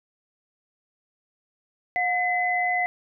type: tone pair together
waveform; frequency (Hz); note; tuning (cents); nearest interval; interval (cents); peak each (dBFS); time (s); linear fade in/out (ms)
sine; 720 / 2026; F#5 / B6; -47 / +44; octave + tritone; 1791; -24; 1.96-2.86; 0
effects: none